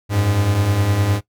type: beating tone pair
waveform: 45% pulse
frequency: 92.5 / 102.3 Hz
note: F#2 / G#2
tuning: 0 / -26 cents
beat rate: 9.8 Hz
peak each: -23 / -16 dBFS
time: 0.09-1.21 s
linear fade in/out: 50 ms
effects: noise-tail reverb RT60 0.1 s tail -17 dB re dry